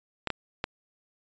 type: clicks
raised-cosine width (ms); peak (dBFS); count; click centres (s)
0.3; -12; 3; 0.273 / 0.303 / 0.641
effects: resampled to 16000 Hz